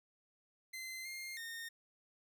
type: tone with pitch steps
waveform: sawtooth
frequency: 2066 / 2118 / 1836 Hz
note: C7 / C7 / A#6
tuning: -22 / +21 / -27 cents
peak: -40 dBFS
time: 0.73-1.69 s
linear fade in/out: 10 ms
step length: 320 ms
effects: none